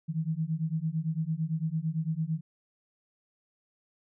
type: beating tone pair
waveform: sine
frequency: 155.56 / 164.46 Hz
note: D#3 / E3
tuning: 0 / -4 cents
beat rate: 8.9 Hz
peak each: -31 dBFS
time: 0.08-2.41 s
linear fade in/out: 20 ms
effects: none